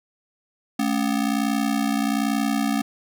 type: ring-modulated tone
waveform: square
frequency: 246.9 Hz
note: B3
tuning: in tune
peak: -18 dBFS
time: 0.79-2.82 s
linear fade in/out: 5 ms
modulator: 30.6 Hz
effects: none